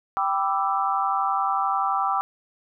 sine chord, E minor seventh, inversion first, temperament equal with one note detuned, 784 / 987.8 / 1174.7 / 1326.1 Hz, G5 / B5 / D6 / E6, 0 / 0 / 0 / +10 cents, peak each -25 / -29 / -25 / -28 dBFS, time 0.17-2.21 s, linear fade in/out 0 ms, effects none

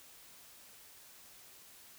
silence, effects white hiss -57 dBFS RMS until 1.98 s

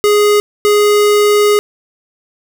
square tone pair in turn, 415.3 / 415.3 Hz, G#4 / G#4, 0 / 0 cents, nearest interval unison, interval 0 cents, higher neither, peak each -8 dBFS, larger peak neither, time 0.04-0.4 / 0.65-1.59 s, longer second, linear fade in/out 0 ms, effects none

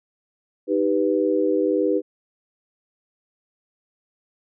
sine chord, Eb augmented, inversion none, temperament equal, 311.1 / 392 / 493.9 Hz, Eb4 / G4 / B4, 0 / 0 / 0 cents, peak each -22 dBFS, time 0.67-2.02 s, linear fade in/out 50 ms, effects none

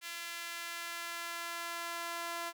sawtooth tone with high-pass filter sweep, 340.1 Hz, F4, 46 cents flat, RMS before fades -41 dBFS, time 0.01-2.53 s, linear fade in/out 50 ms, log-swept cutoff 2100 to 880 Hz, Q 1.1, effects none

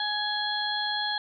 harmonic tone, 836 Hz, G#5, 11 cents sharp, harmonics 1 / 2 / 4 / 5, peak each -32 / -32 / -32 / -32 dBFS, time 0-1.18 s, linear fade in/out 2 ms, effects none

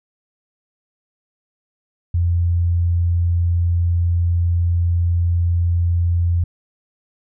sine tone, 86.2 Hz, F2, 22 cents flat, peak -14 dBFS, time 2.14-6.44 s, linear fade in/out 5 ms, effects none

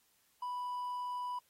triangle tone with hard clipping, 987.8 Hz, B5, in tune, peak -37 dBFS, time 0.42-1.39 s, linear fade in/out 5 ms, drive 5 dB, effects white hiss -72 dBFS RMS until 1.49 s + AAC 48 kbps

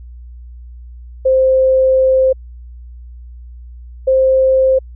sine tone pair in turn, 523.3 / 525.5 Hz, C5 / C5, 0 / +7 cents, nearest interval unison, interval 7 cents, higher second, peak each -8 dBFS, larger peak neither, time 1.25-2.33 / 4.07-4.79 s, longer first, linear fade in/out 10 ms, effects added 60 Hz sine -31 dBFS peak until 4.95 s

